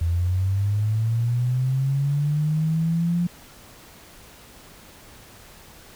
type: linear sweep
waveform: sine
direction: up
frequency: 82.41 to 175.6 Hz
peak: -19 dBFS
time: 0.01-3.27 s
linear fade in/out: 5 ms
effects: pink hiss -47 dBFS RMS until 5.95 s